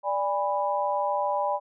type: chord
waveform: sine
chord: G# diminished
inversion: second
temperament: equal with one note detuned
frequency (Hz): 587.3 / 814.9 / 987.8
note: D5 / G#5 / B5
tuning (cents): 0 / -33 / 0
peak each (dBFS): -28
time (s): 0.03-1.6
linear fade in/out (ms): 50
effects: none